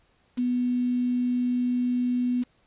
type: tone with quantisation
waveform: sine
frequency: 246.9 Hz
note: B3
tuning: in tune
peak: -22 dBFS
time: 0.37-2.44 s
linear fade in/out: 20 ms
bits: 7
effects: pink hiss -65 dBFS RMS until 2.66 s + resampled to 8000 Hz